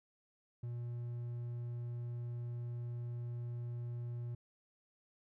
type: tone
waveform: triangle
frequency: 119.8 Hz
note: A#2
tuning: 48 cents sharp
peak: -37 dBFS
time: 0.63-4.35 s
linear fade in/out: 5 ms
effects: none